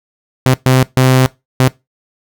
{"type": "tone bursts at uneven times", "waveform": "sawtooth", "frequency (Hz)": 129.5, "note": "C3", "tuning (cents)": -17, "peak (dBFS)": -3, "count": 4, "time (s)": [[0.46, 0.54], [0.66, 0.83], [0.97, 1.26], [1.6, 1.68]], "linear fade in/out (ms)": 0, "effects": ["noise-tail reverb RT60 0.2 s tail -20 dB re dry"]}